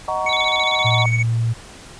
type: chord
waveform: sine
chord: D# minor seventh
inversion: none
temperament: just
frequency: 622.3 / 746.7 / 933.4 / 1120.1 Hz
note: D#5 / F#5 / A#5 / C#6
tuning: 0 / +16 / +2 / +18 cents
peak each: -25 dBFS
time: 0.08-1.06 s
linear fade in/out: 2 ms
type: tone with tremolo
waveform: triangle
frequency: 2231 Hz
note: C#7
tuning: 11 cents sharp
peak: -16 dBFS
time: 0.26-1.23 s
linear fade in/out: 5 ms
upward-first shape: sine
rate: 15 Hz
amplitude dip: 70%
type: tone with vibrato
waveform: sine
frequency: 3676 Hz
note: A#7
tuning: 25 cents flat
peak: -21 dBFS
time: 0.29-1.04 s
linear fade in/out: 5 ms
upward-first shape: square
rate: 13 Hz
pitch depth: 110 cents each way
type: tone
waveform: sine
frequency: 115.1 Hz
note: A#2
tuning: 22 cents flat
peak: -16 dBFS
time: 0.84-1.54 s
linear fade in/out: 20 ms
effects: pink hiss -40 dBFS RMS until 1.99 s + resampled to 22050 Hz